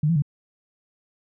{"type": "tone with pitch steps", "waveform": "sine", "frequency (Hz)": [150.7, 168.1, 145], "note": ["D3", "E3", "D3"], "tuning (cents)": [45, 34, -22], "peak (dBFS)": -17, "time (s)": [0.03, 0.222], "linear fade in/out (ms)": 5, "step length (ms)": 64, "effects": []}